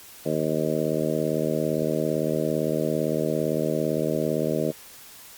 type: harmonic tone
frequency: 77.7 Hz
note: D#2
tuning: 2 cents flat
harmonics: 2 / 3 / 4 / 5 / 6 / 7 / 8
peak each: -30 / -30 / -30 / -30 / -30 / -30 / -30 dBFS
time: 0.25-4.72 s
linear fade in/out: 20 ms
effects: white hiss -46 dBFS RMS until 5.37 s + Opus 48 kbps